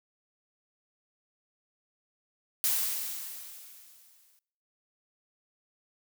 blue noise with exponential decay, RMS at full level -26 dBFS, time 2.64-4.39 s, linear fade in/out 0 ms, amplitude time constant 380 ms, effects noise-tail reverb RT60 0.7 s tail -23 dB re dry

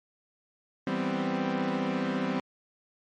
sawtooth chord, C major seventh, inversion first, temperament equal, 164.81 / 196 / 246.9 / 261.6 Hz, E3 / G3 / B3 / C4, 0 / 0 / 0 / 0 cents, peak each -33 / -28 / -30 / -27 dBFS, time 0.87-2.4 s, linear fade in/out 2 ms, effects low-pass 3000 Hz 12 dB/octave + MP3 48 kbps

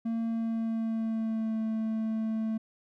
triangle tone with pitch glide, 227.9 to 221 Hz, A#3 to A3, -39 to +8 cents, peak -26 dBFS, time 0.05-2.58 s, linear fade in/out 10 ms, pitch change -53 cents, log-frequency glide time 0.26-1.59 s, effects none

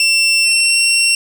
20% pulse tone with pitch glide, 2700 to 2730 Hz, E7 to F7, +41 to -40 cents, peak -5 dBFS, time 0-1.15 s, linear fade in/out 2 ms, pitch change +19 cents, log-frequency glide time 0.43-0.77 s, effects none

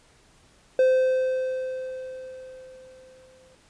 triangle tone with exponential decay, 517 Hz, C5, 21 cents flat, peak -13 dBFS, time 0.79-3.55 s, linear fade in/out 2 ms, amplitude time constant 600 ms, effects pink hiss -58 dBFS RMS until 3.69 s + resampled to 22050 Hz

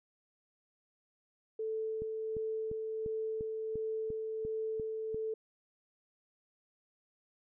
sine tone with tremolo, 440 Hz, A4, in tune, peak -33 dBFS, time 1.59-5.34 s, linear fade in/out 5 ms, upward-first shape sine, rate 1.4 Hz, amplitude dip 25%
click train, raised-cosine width 3 ms, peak -31 dBFS, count 10, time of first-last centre 2.02-5.145 s, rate 2.88 Hz
effects none

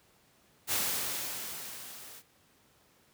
white noise with level ramp, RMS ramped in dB -29 to -50 dBFS, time 0.67-2.23 s, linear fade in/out 50 ms, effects pink hiss -65 dBFS RMS until 3.13 s + high-pass 80 Hz 12 dB/octave

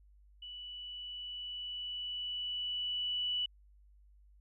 sine tone with level ramp, 2960 Hz, F#7, in tune, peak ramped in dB -44 to -31 dBFS, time 0.42-3.46 s, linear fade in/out 5 ms, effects added 50 Hz sine -59 dBFS peak until 4.4 s

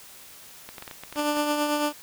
clicks, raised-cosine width 0.3 ms, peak -22 dBFS, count 10, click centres 0.69 / 0.782 / 0.824 / 0.878 / 0.912 / 1.036 / 1.126 / 1.16 / 1.194 / 1.37 s
15% pulse tone with tremolo, 295.8 Hz, D4, 13 cents sharp, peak -15 dBFS, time 1.15-1.93 s, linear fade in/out 50 ms, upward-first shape triangle, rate 9 Hz, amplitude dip 45%
effects white hiss -47 dBFS RMS until 2.02 s

